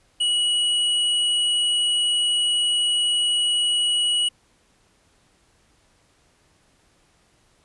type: tone with tanh clipping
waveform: sine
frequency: 2922 Hz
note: F#7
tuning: 22 cents flat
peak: -20 dBFS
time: 0.2-4.29 s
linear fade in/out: 10 ms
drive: 14 dB
effects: pink hiss -61 dBFS RMS until 7.64 s + resampled to 24000 Hz